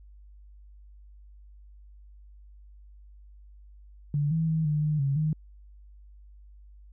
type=tone with pitch steps; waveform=sine; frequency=145.7 / 161.8 / 159.5 / 150.2 / 151.9 / 138 / 154.6 Hz; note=D3 / E3 / D#3 / D3 / D#3 / C#3 / D#3; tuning=-13 / -32 / +43 / +39 / -41 / -7 / -11 cents; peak=-23 dBFS; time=4.14-5.33 s; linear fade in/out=2 ms; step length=170 ms; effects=added 50 Hz sine -48 dBFS peak until 6.92 s